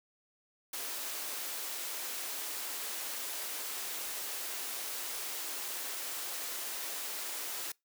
white high-pass noise, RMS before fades -39 dBFS, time 0.73-7.72 s, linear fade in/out 5 ms, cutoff 300 Hz, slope 24 dB/octave, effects noise-tail reverb RT60 0.2 s tail -25 dB re dry

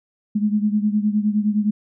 sine beating tone pair, 207.7 / 217.4 Hz, G#3 / A3, 0 / -21 cents, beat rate 9.7 Hz, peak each -18 / -22 dBFS, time 0.35-1.71 s, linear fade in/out 10 ms, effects none

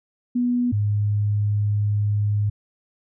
sine tone pair in turn, 244.3 / 103.76 Hz, B3 / G#2, -19 / -1 cents, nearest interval octave + minor third, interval 1482 cents, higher first, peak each -18 dBFS, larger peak neither, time 0.35-0.72 / 0.72-2.5 s, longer second, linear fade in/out 10 ms, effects none

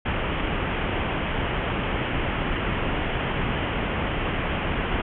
pink low-pass noise, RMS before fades -26 dBFS, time 0.05-5.02 s, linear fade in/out 10 ms, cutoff 3200 Hz, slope 96 dB/octave, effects none

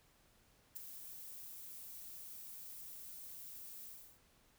violet noise with ADSR envelope, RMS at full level -42 dBFS, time 0.75-4.2 s, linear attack 19 ms, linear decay 4 ms, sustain -9 dB, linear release 350 ms, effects pink hiss -70 dBFS RMS until 4.58 s

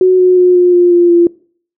sine tone with pitch steps, 370 / 365.5 / 361.1 / 356.8 / 352.5 / 348.2 / 344 Hz, F#4 / F#4 / F#4 / F4 / F4 / F4 / F4, 0 / -21 / -42 / +37 / +16 / -5 / -26 cents, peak -4 dBFS, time 0.01-1.27 s, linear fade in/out 2 ms, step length 180 ms, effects noise-tail reverb RT60 0.5 s tail -23 dB re dry

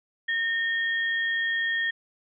sine tone pair together, 1832 / 3264 Hz, A#6 / G#7, -31 / -31 cents, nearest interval minor seventh, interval 1000 cents, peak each -24 / -34 dBFS, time 0.28-1.91 s, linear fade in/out 10 ms, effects none

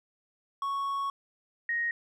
triangle / sine tone pair in turn, 1108.7 / 1872.2 Hz, C#6 / A#6, 0 / +7 cents, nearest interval major sixth, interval 907 cents, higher second, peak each -27 / -27 dBFS, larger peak neither, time 0.62-1.1 / 1.69-1.91 s, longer first, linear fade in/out 2 ms, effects none

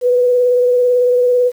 sine tone with vibrato, 493.9 Hz, B4, in tune, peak -9 dBFS, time 0.01-1.52 s, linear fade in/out 50 ms, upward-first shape triangle, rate 18 Hz, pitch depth 25 cents each way, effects 7-bit

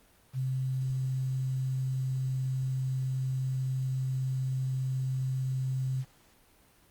sine tone with quantisation, 130.81 Hz, C3, in tune, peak -28 dBFS, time 0.33-6.05 s, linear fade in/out 50 ms, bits 9, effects pink hiss -62 dBFS RMS until 6.9 s + Opus 32 kbps

